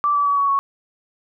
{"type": "tone with pitch steps", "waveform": "sine", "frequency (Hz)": [1167, 1152.3, 1137.7, 1123.3, 1109.2], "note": ["D6", "D6", "C#6", "C#6", "C#6"], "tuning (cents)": [-11, -33, 45, 23, 1], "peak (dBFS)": -15, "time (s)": [0.04, 0.59], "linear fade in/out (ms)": 0, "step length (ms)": 110, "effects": []}